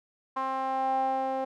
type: tone with band-pass filter sweep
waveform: sawtooth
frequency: 264.8 Hz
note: C4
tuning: 21 cents sharp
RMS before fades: -29 dBFS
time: 0.36-1.45 s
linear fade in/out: 10 ms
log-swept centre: 1000 to 660 Hz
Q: 6.2
effects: none